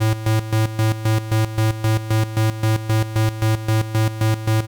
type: tone with tremolo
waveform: square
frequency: 109.9 Hz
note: A2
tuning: 2 cents flat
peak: -15 dBFS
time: 0-4.67 s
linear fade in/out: 20 ms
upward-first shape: square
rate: 3.8 Hz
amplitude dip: 75%
effects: none